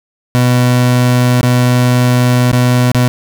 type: tone with dropouts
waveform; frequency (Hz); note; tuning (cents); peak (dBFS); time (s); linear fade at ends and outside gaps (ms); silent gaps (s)
30% pulse; 124.1; B2; +9; -5; 0.35-3.08; 0; 1.412-1.431 / 2.516-2.529 / 2.917-2.947
effects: none